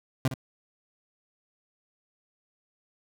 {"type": "tone with echo", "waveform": "30% pulse", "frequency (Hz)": 130.81, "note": "C3", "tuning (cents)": 0, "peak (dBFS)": -19, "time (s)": [0.25, 0.28], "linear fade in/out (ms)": 2, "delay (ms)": 61, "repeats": 1, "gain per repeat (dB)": -10, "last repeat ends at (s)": 0.341, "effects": []}